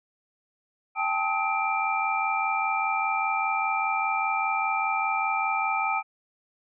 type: tone cluster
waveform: sine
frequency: 787 / 872 / 1272 / 2360 Hz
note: G5 / A5 / D#6 / D7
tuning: +7 / -16 / +38 / +8 cents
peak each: -29 dBFS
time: 0.95-6.03 s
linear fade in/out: 50 ms
effects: none